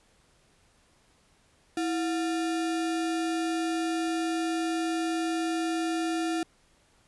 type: tone with sample-and-hold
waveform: sine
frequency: 327.8 Hz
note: E4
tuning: 10 cents flat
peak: -26 dBFS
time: 1.77-6.43 s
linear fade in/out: 2 ms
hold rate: 1050 Hz
effects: pink hiss -64 dBFS RMS until 7.07 s + resampled to 24000 Hz